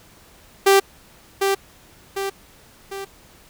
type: tone with echo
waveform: sawtooth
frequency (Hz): 392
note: G4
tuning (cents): 0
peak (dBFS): -7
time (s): 0.66-0.8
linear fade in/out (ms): 10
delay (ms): 750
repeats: 3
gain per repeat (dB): -6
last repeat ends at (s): 3.05
effects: pink hiss -50 dBFS RMS until 3.49 s